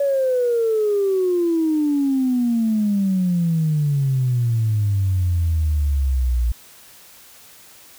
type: exponential sweep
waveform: sine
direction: down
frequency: 570 to 57.3 Hz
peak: -15 dBFS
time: 0-6.52 s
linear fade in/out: 5 ms
effects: tanh soft clip ceiling -11 dBFS + white hiss -46 dBFS RMS until 7.98 s